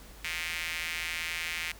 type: tone with high-pass filter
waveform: square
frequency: 82.7 Hz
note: E2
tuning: 6 cents sharp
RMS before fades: -35 dBFS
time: 0.24-1.72 s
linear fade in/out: 5 ms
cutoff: 2200 Hz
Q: 3.1
effects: added 50 Hz sine -50 dBFS peak until 1.79 s + pink hiss -52 dBFS RMS until 1.79 s